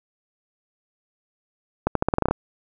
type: accelerating click train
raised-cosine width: 1 ms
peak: -5 dBFS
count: 10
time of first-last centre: 1.87-2.31 s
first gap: 83 ms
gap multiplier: 0.86
effects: none